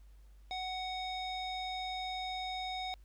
square tone with low-pass filter, 744 Hz, F#5, 9 cents sharp, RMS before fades -39 dBFS, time 0.51-2.94 s, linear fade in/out 0 ms, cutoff 4200 Hz, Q 4.7, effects added 50 Hz sine -54 dBFS peak until 3.04 s + pink hiss -73 dBFS RMS until 3.04 s

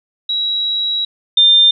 sine tone pair in turn, 3874 / 3600 Hz, B7 / A7, -34 / +39 cents, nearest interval minor second, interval 127 cents, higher first, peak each -15 / -6 dBFS, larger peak second, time 0.29-1.05 / 1.37-1.71 s, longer first, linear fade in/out 5 ms, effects none

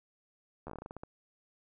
slowing click train, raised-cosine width 1 ms, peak -29 dBFS, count 12, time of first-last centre 0.67-1.035 s, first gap 12 ms, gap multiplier 1.19, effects none

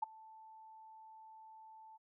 sine tone with ADSR envelope, 880 Hz, A5, in tune, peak -30 dBFS, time 0.02-1.98 s, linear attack 10 ms, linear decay 13 ms, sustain -24 dB, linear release 23 ms, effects none

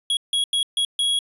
square tone bursts at uneven times, 3322 Hz, G#7, in tune, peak -19 dBFS, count 5, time 0.1-0.17 / 0.33-0.44 / 0.53-0.63 / 0.77-0.85 / 0.99-1.19 s, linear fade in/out 2 ms, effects resampled to 24000 Hz

